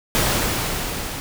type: noise with level ramp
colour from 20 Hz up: pink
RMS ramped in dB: -18 to -30 dBFS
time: 0.15-1.2 s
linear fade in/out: 0 ms
effects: none